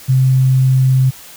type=tone; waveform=sine; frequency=130.81 Hz; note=C3; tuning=in tune; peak=-8 dBFS; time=0.08-1.11 s; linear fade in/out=20 ms; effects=white hiss -37 dBFS RMS until 1.36 s